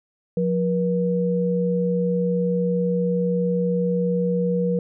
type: tone pair together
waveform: sine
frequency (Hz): 177.7 / 480.6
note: F3 / B4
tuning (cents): +30 / -47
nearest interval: octave + perfect fourth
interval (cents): 1723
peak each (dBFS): -21 / -22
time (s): 0.37-4.79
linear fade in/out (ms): 2
effects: none